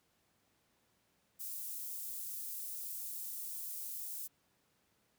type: high-pass noise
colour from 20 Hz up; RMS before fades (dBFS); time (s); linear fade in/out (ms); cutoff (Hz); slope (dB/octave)
white; -43; 1.39-4.28; 20; 10000; 12
effects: pink hiss -75 dBFS RMS until 5.18 s + high-pass 80 Hz 12 dB/octave